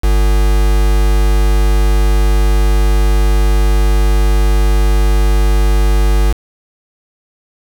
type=tone with quantisation; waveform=triangle; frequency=50 Hz; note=G1; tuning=35 cents sharp; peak=-6 dBFS; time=0.03-6.33 s; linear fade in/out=10 ms; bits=3; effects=none